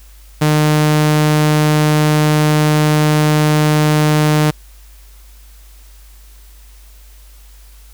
sawtooth tone, 151.9 Hz, D#3, 41 cents flat, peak -6 dBFS, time 0.41-4.51 s, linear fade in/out 10 ms, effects added 50 Hz sine -38 dBFS peak until 7.93 s + white hiss -48 dBFS RMS until 7.93 s

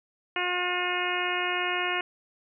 harmonic tone, 358.3 Hz, F4, 44 cents sharp, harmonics 1 / 2 / 3 / 4 / 5 / 6 / 7 / 8, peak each -34 / -34 / -34 / -34 / -34 / -34 / -34 / -34 dBFS, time 0.36-2.01 s, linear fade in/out 2 ms, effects none

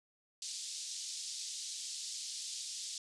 pink band-pass noise, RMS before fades -43 dBFS, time 0.42-2.98 s, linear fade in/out 2 ms, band 4100 to 8200 Hz, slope 24 dB/octave, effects resampled to 24000 Hz

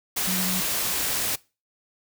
sine tone in noise, 185 Hz, F#3, in tune, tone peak -27 dBFS, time 0.27-0.61 s, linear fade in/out 10 ms, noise white, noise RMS -26 dBFS, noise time 0.16-1.36 s, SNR -4 dB, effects noise-tail reverb RT60 0.3 s tail -22 dB re dry

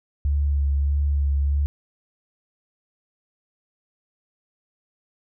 sine tone with vibrato, 71 Hz, C#2, 42 cents sharp, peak -18 dBFS, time 0.25-1.66 s, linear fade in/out 0 ms, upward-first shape sine, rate 1.6 Hz, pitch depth 23 cents each way, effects none

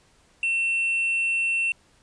sine tone with tanh clipping, 2700 Hz, E7, 41 cents sharp, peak -22 dBFS, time 0.43-1.72 s, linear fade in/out 2 ms, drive 3 dB, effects pink hiss -60 dBFS RMS until 2.02 s + resampled to 22050 Hz

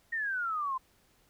sine exponential sweep, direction down, 1881 to 1020 Hz, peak -30 dBFS, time 0.12-0.78 s, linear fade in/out 10 ms, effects pink hiss -67 dBFS RMS until 1.29 s

